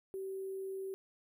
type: tone with sample-and-hold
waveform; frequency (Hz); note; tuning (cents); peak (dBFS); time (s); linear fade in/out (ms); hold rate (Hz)
sine; 384.7; G4; -33; -38; 0.14-0.94; 0; 11025
effects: none